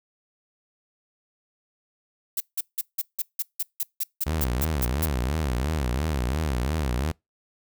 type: noise bursts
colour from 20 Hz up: violet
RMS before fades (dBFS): -26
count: 14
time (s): 2.37-5.056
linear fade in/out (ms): 5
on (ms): 34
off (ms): 170
type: tone with vibrato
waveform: sawtooth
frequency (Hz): 69.3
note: C#2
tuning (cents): 0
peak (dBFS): -20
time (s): 4.26-7.12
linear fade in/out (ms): 10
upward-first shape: sine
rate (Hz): 2.9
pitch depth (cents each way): 260
effects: noise-tail reverb RT60 0.2 s tail -26 dB re dry